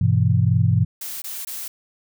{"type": "chord", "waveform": "sine", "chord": "E minor", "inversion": "first", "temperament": "equal with one note detuned", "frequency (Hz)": [100, 123.47, 164.81], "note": ["G2", "B2", "E3"], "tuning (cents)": [35, 0, 0], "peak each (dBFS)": [-18, -18, -21], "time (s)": [0.01, 0.85], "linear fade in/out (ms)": 5}
{"type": "noise bursts", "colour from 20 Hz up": "blue", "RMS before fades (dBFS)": -31, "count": 3, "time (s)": [1.01, 1.68], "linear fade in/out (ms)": 5, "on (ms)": 210, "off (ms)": 20}
{"effects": []}